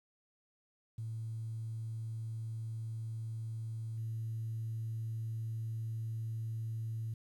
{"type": "tone with level steps", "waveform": "sine", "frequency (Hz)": 112.5, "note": "A2", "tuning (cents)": 39, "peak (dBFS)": [-37, -35], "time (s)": [0.98, 7.14], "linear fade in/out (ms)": 5, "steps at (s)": 3.97, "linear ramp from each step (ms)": 10, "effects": ["tanh soft clip ceiling -31 dBFS", "11-bit"]}